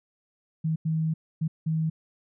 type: tone bursts at uneven times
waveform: sine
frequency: 159.4 Hz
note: D#3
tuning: 42 cents sharp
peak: -23 dBFS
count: 4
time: 0.64-0.76 / 0.85-1.14 / 1.41-1.48 / 1.66-1.9 s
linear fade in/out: 10 ms
effects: none